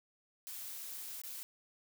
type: noise with dropouts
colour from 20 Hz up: blue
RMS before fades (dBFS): -45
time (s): 0.47-1.43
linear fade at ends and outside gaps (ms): 0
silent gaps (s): 1.217-1.236
effects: none